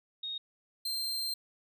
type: tone pair in turn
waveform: sine / 40% pulse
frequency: 3729 / 4159 Hz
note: A#7 / C8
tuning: 0 / -11 cents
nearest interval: major second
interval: 189 cents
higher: second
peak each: -35 / -31 dBFS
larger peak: second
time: 0.23-0.38 / 0.85-1.34 s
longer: second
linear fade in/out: 5 ms
effects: none